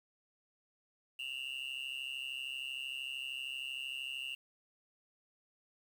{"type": "tone with amplitude modulation", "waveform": "triangle", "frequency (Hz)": 2794, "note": "F7", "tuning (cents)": 0, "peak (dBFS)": -33, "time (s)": [1.19, 4.35], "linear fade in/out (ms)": 5, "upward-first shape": "sine", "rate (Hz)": 133, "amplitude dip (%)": 100, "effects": ["10-bit"]}